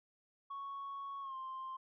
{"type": "tone with pitch glide", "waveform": "sine", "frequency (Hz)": [1108.7, 1050.7], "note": ["C#6", "C6"], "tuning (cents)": [0, 7], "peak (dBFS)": -40, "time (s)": [0.5, 1.77], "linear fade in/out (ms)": 10, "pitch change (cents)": -93, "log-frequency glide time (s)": [1.21, 1.36], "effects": ["tanh soft clip ceiling -39 dBFS"]}